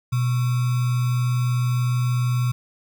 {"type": "tone with sample-and-hold", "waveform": "sine", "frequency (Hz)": 123.47, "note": "B2", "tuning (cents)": 0, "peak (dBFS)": -18, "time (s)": [0.12, 2.52], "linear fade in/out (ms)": 10, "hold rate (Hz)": 1225, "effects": []}